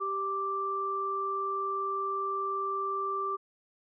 sine tone pair together, 392 / 1174.7 Hz, G4 / D6, 0 / 0 cents, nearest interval octave + perfect fifth, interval 1900 cents, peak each -36 / -30 dBFS, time 0-3.37 s, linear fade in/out 20 ms, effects none

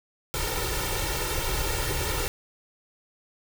pink noise with comb filter, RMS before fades -28 dBFS, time 0.34-2.28 s, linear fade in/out 0 ms, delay 2.2 ms, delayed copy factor +1, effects none

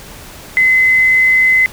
sine tone with quantisation, 2041 Hz, C7, 44 cents flat, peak -7 dBFS, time 0.57-1.66 s, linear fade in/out 0 ms, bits 6, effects pink hiss -34 dBFS RMS until 1.72 s

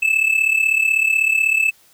triangle tone with amplitude modulation, 2621 Hz, E7, 11 cents flat, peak -9 dBFS, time 0.02-1.71 s, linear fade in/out 10 ms, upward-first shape sine, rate 36.1 Hz, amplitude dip 75%, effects white hiss -53 dBFS RMS until 1.93 s

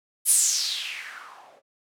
violet noise with low-pass filter sweep, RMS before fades -26 dBFS, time 0.25-1.62 s, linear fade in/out 50 ms, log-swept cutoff 11000 to 530 Hz, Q 4.3, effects none

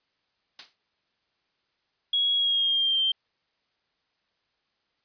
blue noise with exponential decay, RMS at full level -29 dBFS, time 0.59-0.76 s, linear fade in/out 1 ms, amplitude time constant 35 ms
sine tone with pitch glide, 3322 to 3152 Hz, G#7 to G7, 0 to +9 cents, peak -21 dBFS, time 2.13-3.12 s, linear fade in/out 5 ms, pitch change -91 cents, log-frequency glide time 2.35-2.99 s
effects white hiss -74 dBFS RMS until 5.04 s + resampled to 11025 Hz

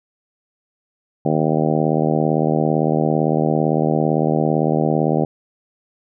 harmonic tone, 77.78 Hz, D#2, in tune, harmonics 2 / 3 / 4 / 5 / 6 / 7 / 8 / 9 / 10, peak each -20 / -22 / -23 / -24 / -25 / -25 / -26 / -27 / -27 dBFS, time 1.25-5.25 s, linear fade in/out 5 ms, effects none

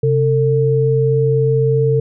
sine tone pair together, 133.55 / 449.2 Hz, C3 / A4, +36 / +36 cents, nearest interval octave + major sixth, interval 2100 cents, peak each -14 dBFS, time 0.03-2 s, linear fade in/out 5 ms, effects none

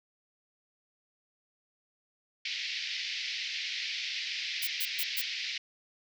pink band-pass noise, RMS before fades -36 dBFS, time 2.45-5.58 s, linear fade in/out 5 ms, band 2000 to 5300 Hz, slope 48 dB/octave
violet noise bursts, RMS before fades -32 dBFS, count 4, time 4.62-5.218 s, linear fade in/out 10 ms, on 52 ms, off 130 ms
effects none

